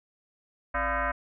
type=tone with frequency modulation; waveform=sine; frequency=266 Hz; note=C4; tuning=29 cents sharp; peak=-25 dBFS; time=0.74-1.12 s; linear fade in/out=10 ms; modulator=320 Hz; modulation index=5.1; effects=none